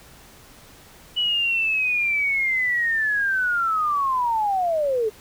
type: linear sweep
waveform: sine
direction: down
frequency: 2960 to 415.3 Hz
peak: -19 dBFS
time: 1.16-5.1 s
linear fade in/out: 20 ms
effects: pink hiss -48 dBFS RMS until 5.2 s